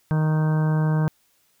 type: harmonic tone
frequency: 155.56 Hz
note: D#3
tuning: in tune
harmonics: 1 / 2 / 3 / 4 / 5 / 6 / 7 / 8 / 9 / 10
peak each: -18 / -33 / -34 / -36 / -40 / -36 / -40 / -43 / -49 / -38 dBFS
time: 0.11-1.08 s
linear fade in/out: 0 ms
effects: white hiss -64 dBFS RMS until 1.6 s